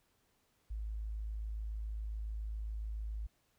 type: tone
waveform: sine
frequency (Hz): 53.6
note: A1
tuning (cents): -45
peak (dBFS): -37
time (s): 0.7-3.27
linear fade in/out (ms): 10
effects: pink hiss -75 dBFS RMS until 3.58 s